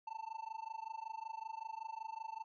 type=tone with amplitude modulation; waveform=triangle; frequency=889 Hz; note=A5; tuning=18 cents sharp; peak=-37 dBFS; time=0.07-2.44 s; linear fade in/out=5 ms; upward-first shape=sine; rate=25.3 Hz; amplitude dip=95%; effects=resampled to 16000 Hz